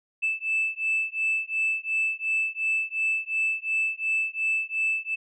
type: beating tone pair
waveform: sine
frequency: 2632 / 2634.8 Hz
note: E7 / E7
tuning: -3 / -1 cents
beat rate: 2.8 Hz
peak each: -26 dBFS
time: 0.22-5.16 s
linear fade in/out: 20 ms
effects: tanh soft clip ceiling -18 dBFS